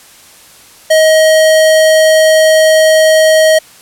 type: tone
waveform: square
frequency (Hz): 631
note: D#5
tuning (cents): +24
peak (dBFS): -5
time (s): 0.9-3.59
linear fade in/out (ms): 10
effects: white hiss -39 dBFS RMS until 3.81 s + low-pass 12000 Hz 12 dB/octave